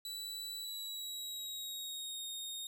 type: tone with pitch glide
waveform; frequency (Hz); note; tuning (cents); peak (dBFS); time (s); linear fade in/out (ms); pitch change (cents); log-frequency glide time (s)
sawtooth; 3951 to 3708; B7 to A#7; 0 to -10; -38; 0.05-2.67; 2; -110; 0.57-2.25
effects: none